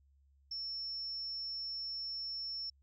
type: tone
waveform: sine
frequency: 5400 Hz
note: E8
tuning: 41 cents sharp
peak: -38 dBFS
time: 0.51-2.7 s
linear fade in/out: 5 ms
effects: added 69 Hz sine -65 dBFS peak until 2.82 s